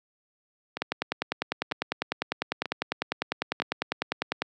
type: two click trains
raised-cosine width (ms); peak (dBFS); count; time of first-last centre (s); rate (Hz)
0.3; -10 / -16; 37 / 4; 0.82-4.42 / 0.77-3.6; 10 / 1.06
effects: high-pass 200 Hz 12 dB/octave